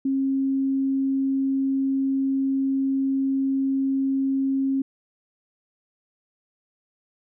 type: tone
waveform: sine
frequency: 270 Hz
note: C#4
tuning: 45 cents flat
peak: -20 dBFS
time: 0.05-4.82 s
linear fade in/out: 5 ms
effects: none